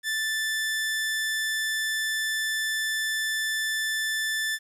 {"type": "tone", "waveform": "sawtooth", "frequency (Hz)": 1760, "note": "A6", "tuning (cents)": 0, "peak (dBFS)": -22, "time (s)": [0.03, 4.59], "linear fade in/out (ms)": 50, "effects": ["resampled to 32000 Hz", "10-bit"]}